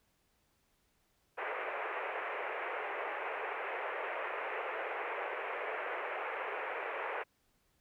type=band-pass noise; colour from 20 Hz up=pink; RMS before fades=-39 dBFS; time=1.37-7.24 s; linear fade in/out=20 ms; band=410 to 2500 Hz; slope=48 dB/octave; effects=pink hiss -75 dBFS RMS until 7.8 s